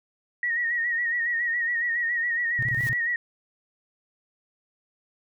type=tone with vibrato; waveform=sine; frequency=1889 Hz; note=A#6; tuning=22 cents sharp; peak=-23 dBFS; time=0.43-3.16 s; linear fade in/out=2 ms; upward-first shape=sine; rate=7.2 Hz; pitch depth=55 cents each way
type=tone bursts; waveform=sine; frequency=123.47 Hz; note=B2; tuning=in tune; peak=-27 dBFS; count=6; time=2.59-2.93 s; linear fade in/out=0 ms; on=35 ms; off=26 ms
type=noise with exponential growth; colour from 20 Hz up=white; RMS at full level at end=-38 dBFS; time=2.63-2.89 s; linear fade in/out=0 ms; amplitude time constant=55 ms
effects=none